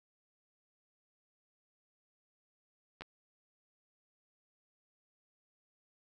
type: clicks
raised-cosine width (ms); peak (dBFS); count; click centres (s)
0.3; -28 / -29; 2; 3.009 / 3.02
effects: none